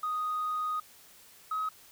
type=tone pair in turn; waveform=sine; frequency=1244.5 / 1271.4 Hz; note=D#6 / D#6; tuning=0 / +37 cents; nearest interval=unison; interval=37 cents; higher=second; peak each=-28 dBFS; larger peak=neither; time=0.03-0.8 / 1.51-1.69 s; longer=first; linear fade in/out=5 ms; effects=tanh soft clip ceiling -26 dBFS + white hiss -56 dBFS RMS until 1.91 s